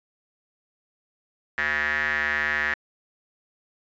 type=tone with band-pass filter; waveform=square; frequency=74.9 Hz; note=D2; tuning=35 cents sharp; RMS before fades=-25 dBFS; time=1.58-2.74 s; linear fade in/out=0 ms; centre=1800 Hz; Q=9.2; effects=resampled to 16000 Hz